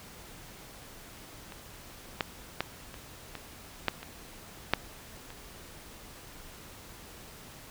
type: clicks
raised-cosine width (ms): 0.3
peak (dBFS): -28 / -11 / -12 / -28 / -22 / -9 / -25 / -6 / -29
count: 9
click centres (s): 1.522 / 2.208 / 2.606 / 2.942 / 3.353 / 3.883 / 4.03 / 4.736 / 5.304
effects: pink hiss -49 dBFS RMS until 7.7 s